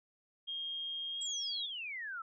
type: tone with pitch glide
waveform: sine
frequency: 3233 to 3303 Hz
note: G#7 to G#7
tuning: -47 to -10 cents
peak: -37 dBFS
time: 0.47-1.67 s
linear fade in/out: 20 ms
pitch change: +37 cents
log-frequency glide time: 1.11-1.29 s
type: exponential sweep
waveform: sine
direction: down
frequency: 7980 to 1296 Hz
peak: -39 dBFS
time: 1.21-2.22 s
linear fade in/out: 5 ms
effects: none